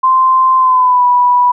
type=tone with pitch glide; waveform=sine; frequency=1041 to 982.6 Hz; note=C6 to B5; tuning=-9 to -9 cents; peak=-6 dBFS; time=0.03-1.52 s; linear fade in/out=10 ms; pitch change=-100 cents; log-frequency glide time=0.57-1.05 s; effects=none